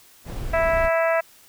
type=noise; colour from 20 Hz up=brown; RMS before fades=-29 dBFS; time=0.24-0.9 s; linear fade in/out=50 ms
type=harmonic tone; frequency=329.1 Hz; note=E4; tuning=3 cents flat; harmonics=2 / 3 / 4 / 5 / 6 / 7 / 8; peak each=-19 / -29 / -28 / -29 / -29 / -35 / -35 dBFS; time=0.53-1.21 s; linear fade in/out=10 ms
effects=white hiss -52 dBFS RMS until 1.48 s